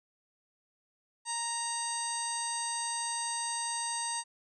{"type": "harmonic tone with a mistuned harmonic", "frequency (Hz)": 932.3, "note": "A#5", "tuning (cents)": 0, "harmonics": [1, 2, 3, 4, 5, 6, 7, 9], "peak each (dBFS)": [-37, -44, -47, -46, -42, -46, -46, -35], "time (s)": [1.25, 4.24], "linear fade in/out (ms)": 50, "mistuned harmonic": 6, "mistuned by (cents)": 93, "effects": []}